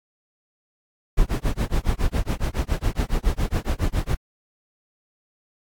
brown noise with tremolo, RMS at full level -19 dBFS, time 1.17-4.15 s, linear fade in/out 10 ms, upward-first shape sine, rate 7.2 Hz, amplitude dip 100%, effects AAC 64 kbps

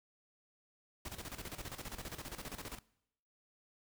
pink noise with tremolo, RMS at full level -44 dBFS, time 1.05-2.79 s, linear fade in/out 5 ms, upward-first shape square, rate 15 Hz, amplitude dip 70%, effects noise-tail reverb RT60 0.8 s tail -22 dB re dry

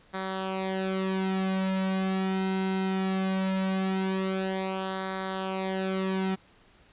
sawtooth tone with flanger, 190 Hz, F#3, 46 cents sharp, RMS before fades -29 dBFS, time 0.13-6.36 s, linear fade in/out 20 ms, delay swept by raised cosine 0.36 to 3.56 ms, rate 0.2 Hz, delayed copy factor -0.7, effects pink hiss -59 dBFS RMS until 6.92 s + resampled to 8000 Hz

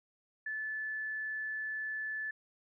sine tone, 1739 Hz, A6, 21 cents flat, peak -35 dBFS, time 0.46-2.31 s, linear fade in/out 5 ms, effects none

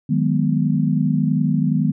sine chord, G# minor seventh, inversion second, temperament equal, 155.56 / 185 / 207.7 / 246.9 Hz, D#3 / F#3 / G#3 / B3, 0 / 0 / 0 / 0 cents, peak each -19 / -23 / -22 / -21 dBFS, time 0.09-1.92 s, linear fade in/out 10 ms, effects none

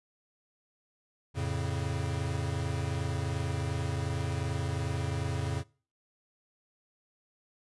square chord, F augmented, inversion none, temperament equal, 87.31 / 110 / 138.59 Hz, F2 / A2 / C#3, 0 / 0 / 0 cents, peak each -35 / -36 / -35 dBFS, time 1.34-5.64 s, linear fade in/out 50 ms, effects noise-tail reverb RT60 0.4 s tail -23 dB re dry + resampled to 24000 Hz

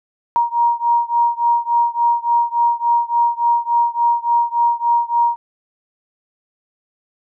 sine beating tone pair, 942 / 945.5 Hz, A#5 / A#5, +18 / +24 cents, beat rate 3.5 Hz, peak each -16 / -17 dBFS, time 0.36-5.36 s, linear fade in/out 0 ms, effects none

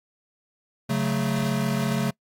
square chord, F# minor, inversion second, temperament equal, 138.59 / 185 / 220 Hz, C#3 / F#3 / A3, 0 / 0 / 0 cents, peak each -27 / -29 / -27 dBFS, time 0.89-2.11 s, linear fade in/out 10 ms
clicks, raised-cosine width 3 ms, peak -34 / -29 dBFS, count 2, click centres 1.392 / 1.434 s
effects noise-tail reverb RT60 0.1 s tail -25 dB re dry + AAC 64 kbps

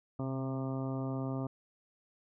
harmonic tone with a mistuned harmonic, 133.2 Hz, C3, 31 cents sharp, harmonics 1 / 2 / 3 / 4 / 5 / 6 / 7 / 8 / 9, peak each -36 / -37 / -45 / -46 / -45 / -53 / -51 / -54 / -50 dBFS, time 0.19-1.47 s, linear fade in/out 5 ms, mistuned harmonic 1, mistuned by -22 cents, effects none

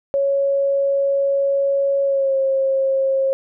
sine tone with pitch glide, 554.4 to 537.7 Hz, C#5 to C5, 0 to +47 cents, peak -15 dBFS, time 0.14-3.33 s, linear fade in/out 0 ms, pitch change -53 cents, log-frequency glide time 2.04-2.37 s, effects none

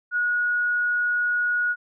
sine tone, 1453 Hz, F#6, 32 cents flat, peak -20 dBFS, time 0.11-1.76 s, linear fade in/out 50 ms, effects none

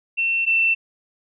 sine tone pair in turn, 2700 / 2683 Hz, E7 / E7, +41 / +30 cents, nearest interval unison, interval 11 cents, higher first, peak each -18 / -15 dBFS, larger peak second, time 0.17-0.46 / 0.46-0.75 s, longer neither, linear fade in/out 20 ms, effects none

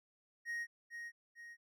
triangle tone with echo, 1874 Hz, A#6, 9 cents sharp, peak -36 dBFS, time 0.45-0.67 s, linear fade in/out 50 ms, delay 450 ms, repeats 2, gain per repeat -6 dB, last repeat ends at 1.57 s, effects none

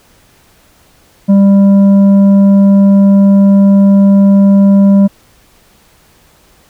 triangle tone with tanh clipping, 197.9 Hz, G3, 17 cents sharp, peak -4 dBFS, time 1.28-5.08 s, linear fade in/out 20 ms, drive 11 dB, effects pink hiss -47 dBFS RMS until 6.69 s

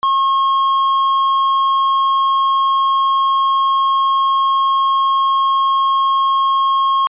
sine tone with tanh clipping, 1082 Hz, C#6, 42 cents flat, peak -13 dBFS, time 0.03-7.07 s, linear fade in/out 0 ms, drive 7 dB, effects resampled to 8000 Hz

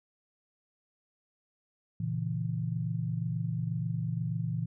sine chord, A# diminished, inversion none, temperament equal, 116.54 / 138.59 / 164.81 Hz, A#2 / C#3 / E3, 0 / 0 / 0 cents, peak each -33 / -37 / -33 dBFS, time 2-4.66 s, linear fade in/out 5 ms, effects none

